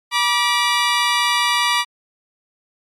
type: tone pair together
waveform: 15% pulse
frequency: 965 / 1170.6 Hz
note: B5 / D6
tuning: -40 / -6 cents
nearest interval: minor third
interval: 334 cents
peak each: -11 / -12 dBFS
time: 0.11-1.85 s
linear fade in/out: 50 ms
effects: low-pass 9000 Hz 12 dB/octave + MP3 96 kbps